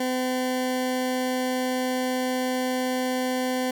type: tone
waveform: 20% pulse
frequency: 254.9 Hz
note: C4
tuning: 45 cents flat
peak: -19 dBFS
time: 0-3.71 s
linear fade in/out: 5 ms
effects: none